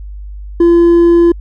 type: tone with hard clipping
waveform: sine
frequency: 341.5 Hz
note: F4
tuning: 39 cents flat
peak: -5 dBFS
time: 0.6-1.32 s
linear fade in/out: 5 ms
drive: 2 dB
effects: added 50 Hz sine -24 dBFS peak until 1.4 s